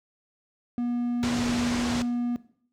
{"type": "tone", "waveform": "triangle", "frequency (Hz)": 241.2, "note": "B3", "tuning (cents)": -41, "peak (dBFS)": -23, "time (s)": [0.78, 2.36], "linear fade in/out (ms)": 0}
{"type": "low-pass noise", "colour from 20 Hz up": "pink", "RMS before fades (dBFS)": -31, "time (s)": [1.23, 2.02], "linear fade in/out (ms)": 0, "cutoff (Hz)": 7400, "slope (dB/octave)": 24}
{"effects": ["noise-tail reverb RT60 0.6 s tail -17 dB re dry", "high-pass 60 Hz 12 dB/octave"]}